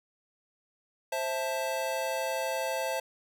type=chord; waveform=square; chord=A minor; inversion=first; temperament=just; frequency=528 / 660 / 880 Hz; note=C5 / E5 / A5; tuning=+16 / +2 / 0 cents; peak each=-34 / -35 / -36 dBFS; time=1.12-3 s; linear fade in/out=5 ms; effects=none